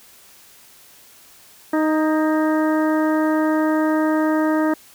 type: harmonic tone with a mistuned harmonic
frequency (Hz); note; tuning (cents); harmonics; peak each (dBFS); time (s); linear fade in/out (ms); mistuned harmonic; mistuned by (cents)
311.1; D#4; 0; 1 / 2 / 3 / 4 / 5 / 6; -17 / -23 / -27 / -29 / -31 / -33; 1.73-4.74; 5; 5; +35
effects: white hiss -48 dBFS RMS until 4.94 s